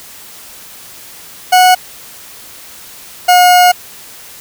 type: tone pair in turn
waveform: 40% pulse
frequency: 734 / 720.1 Hz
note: F#5 / F#5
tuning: -14 / -47 cents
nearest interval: unison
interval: 33 cents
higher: first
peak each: -3 dBFS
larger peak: neither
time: 1.52-1.75 / 3.28-3.72 s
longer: second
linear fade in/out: 10 ms
effects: white hiss -34 dBFS RMS until 4.4 s